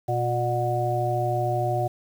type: harmonic tone with a mistuned harmonic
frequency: 120 Hz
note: B2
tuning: 49 cents flat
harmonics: 1 / 3 / 5 / 6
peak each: -26 / -30 / -29 / -26 dBFS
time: 0.08-1.88 s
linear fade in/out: 10 ms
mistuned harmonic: 6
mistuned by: +31 cents
effects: 8-bit